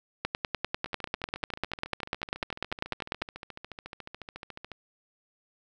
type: two click trains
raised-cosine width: 0.3 ms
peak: -12 / -24 dBFS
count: 31 / 55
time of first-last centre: 0.25-3.22 / 0.86-4.717 s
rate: 10.1 / 14 Hz
effects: none